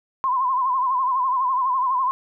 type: tone with vibrato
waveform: sine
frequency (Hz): 1031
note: C6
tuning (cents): -26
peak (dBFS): -18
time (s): 0.24-2.11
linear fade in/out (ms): 0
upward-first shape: sine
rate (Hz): 12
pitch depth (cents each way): 82
effects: none